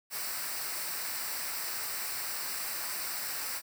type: noise with comb filter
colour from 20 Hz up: white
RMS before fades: -36 dBFS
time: 0.1-3.62 s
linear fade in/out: 50 ms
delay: 0.3 ms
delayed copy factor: -0.65
effects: none